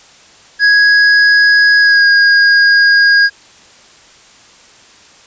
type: tone with pitch glide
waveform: square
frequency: 1661.2 to 1632.7 Hz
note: G#6 to G#6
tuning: 0 to -30 cents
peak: -6 dBFS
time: 0.59-3.3 s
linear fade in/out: 50 ms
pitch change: -30 cents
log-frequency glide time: 1.8-2.06 s
effects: white hiss -42 dBFS RMS until 5.26 s + resampled to 16000 Hz